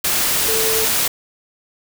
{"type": "tone in noise", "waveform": "sine", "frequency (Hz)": 444.4, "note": "A4", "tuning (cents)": 17, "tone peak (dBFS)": -21, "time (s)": [0.48, 0.85], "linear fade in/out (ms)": 5, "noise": "white", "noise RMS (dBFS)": -18, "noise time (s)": [0.04, 1.08], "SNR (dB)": -6, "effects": []}